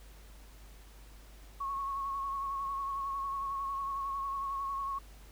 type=tone with vibrato; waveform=sine; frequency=1100 Hz; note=C#6; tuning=14 cents flat; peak=-33 dBFS; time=1.6-4.99 s; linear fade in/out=10 ms; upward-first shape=sine; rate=11 Hz; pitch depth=30 cents each way; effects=added 50 Hz sine -51 dBFS peak until 5.31 s + pink hiss -59 dBFS RMS until 5.31 s